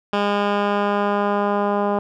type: tone with low-pass filter sweep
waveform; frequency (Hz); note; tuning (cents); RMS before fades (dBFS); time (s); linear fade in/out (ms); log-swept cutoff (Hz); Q
10% pulse; 203.8; G#3; -32; -20; 0.13-1.99; 2; 3000 to 940; 0.99
effects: none